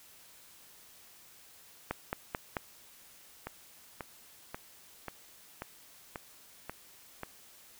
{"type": "two click trains", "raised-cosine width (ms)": 0.5, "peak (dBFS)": [-17, -23], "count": [4, 8], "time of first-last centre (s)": [[1.91, 2.568], [3.47, 7.233]], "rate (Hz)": [4.56, 1.86], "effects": ["white hiss -57 dBFS RMS until 7.79 s"]}